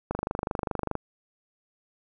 click train, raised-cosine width 1 ms, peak -14 dBFS, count 22, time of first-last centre 0.11-0.953 s, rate 24.9 Hz, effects none

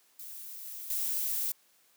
violet noise with level steps, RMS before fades -44 / -42 / -32 dBFS, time 0.19-1.52 s, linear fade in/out 5 ms, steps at 0.65 / 0.9 s, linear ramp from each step 2 ms, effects white hiss -66 dBFS RMS until 1.96 s + high-pass 200 Hz 12 dB/octave

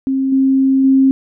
sine tone with level steps, 267.3 Hz, C4, 37 cents sharp, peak -13 / -9 / -7 dBFS, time 0.07-1.11 s, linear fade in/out 0 ms, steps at 0.32 / 0.84 s, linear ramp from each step 5 ms, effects none

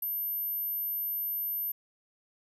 sine tone, 13000 Hz, G#9, 38 cents flat, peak -30 dBFS, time 0.02-1.72 s, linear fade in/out 5 ms, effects none

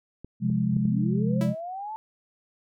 clicks, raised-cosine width 3 ms, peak -27 dBFS, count 4, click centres 0.246 / 0.501 / 0.768 / 0.854 s
sine chord, F minor, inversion second, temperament equal, 130.81 / 174.61 / 207.7 Hz, C3 / F3 / Ab3, 0 / 0 / 0 cents, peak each -27 / -27 / -25 dBFS, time 0.4-1.55 s, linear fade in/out 50 ms
sine linear sweep, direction up, 123.47 to 891 Hz, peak -32 dBFS, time 0.73-1.96 s, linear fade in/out 0 ms
sawtooth tone with exponential decay, 328.3 Hz, E4, 7 cents flat, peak -26 dBFS, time 1.41-1.61 s, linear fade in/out 2 ms, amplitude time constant 43 ms
effects none

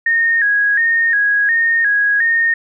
sine tone with vibrato, 1745 Hz, A6, 15 cents flat, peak -11 dBFS, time 0.06-2.54 s, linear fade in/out 5 ms, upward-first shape square, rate 1.4 Hz, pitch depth 91 cents each way, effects none

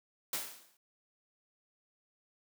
white noise with exponential decay, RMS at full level -33 dBFS, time 0.33-0.77 s, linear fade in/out 2 ms, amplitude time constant 94 ms, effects high-pass 200 Hz 12 dB/octave

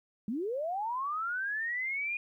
sine linear sweep, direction up, 196 to 2458 Hz, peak -31 dBFS, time 0.28-2.17 s, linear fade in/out 2 ms, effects 12-bit

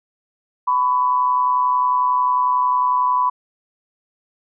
sine tone pair together, 999 / 1130.1 Hz, B5 / C#6, +20 / +33 cents, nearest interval major second, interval 213 cents, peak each -15 / -23 dBFS, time 0.67-3.3 s, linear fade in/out 10 ms, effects none

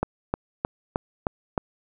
click train, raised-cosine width 1 ms, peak -9 dBFS, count 6, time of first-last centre 0.03-1.578 s, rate 3.23 Hz, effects none

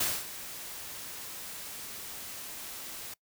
white noise with ADSR envelope, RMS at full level -28 dBFS, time 0-3.14 s, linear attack 7 ms, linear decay 230 ms, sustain -14 dB, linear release 5 ms, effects noise-tail reverb RT60 0.1 s tail -23 dB re dry

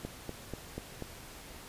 click train, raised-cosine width 2 ms, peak -24 dBFS, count 5, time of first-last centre 0.05-1.023 s, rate 4.11 Hz, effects pink hiss -49 dBFS RMS until 1.68 s + resampled to 32000 Hz

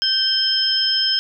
sine tone cluster, 1559 / 3146 / 5180 Hz, G6 / G7 / E8, -10 / +6 / -31 cents, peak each -27 / -20 / -18 dBFS, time 0.02-1.19 s, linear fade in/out 0 ms, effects none

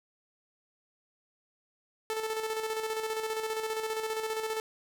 sawtooth tone with tremolo, 440 Hz, A4, in tune, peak -26 dBFS, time 2.1-4.6 s, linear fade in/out 0 ms, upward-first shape square, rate 15 Hz, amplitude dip 45%, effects none

